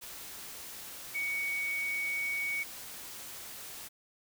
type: tone in noise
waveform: sine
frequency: 2240 Hz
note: C#7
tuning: 18 cents sharp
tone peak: -31 dBFS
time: 1.14-2.64 s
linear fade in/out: 20 ms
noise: white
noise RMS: -45 dBFS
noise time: 0.01-3.89 s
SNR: +11 dB
effects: none